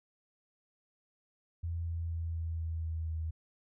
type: tone with pitch steps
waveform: sine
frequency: 84.2 / 83.52 / 82.85 / 82.18 / 81.52 / 80.86 / 80.21 Hz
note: E2 / E2 / E2 / E2 / E2 / E2 / E2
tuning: +37 / +23 / +9 / -5 / -19 / -33 / -47 cents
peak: -33 dBFS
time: 1.63-3.31 s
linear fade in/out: 10 ms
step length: 240 ms
effects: none